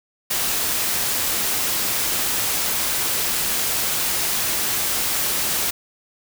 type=noise; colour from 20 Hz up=white; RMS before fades=-22 dBFS; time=0.3-5.71 s; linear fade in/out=10 ms; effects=none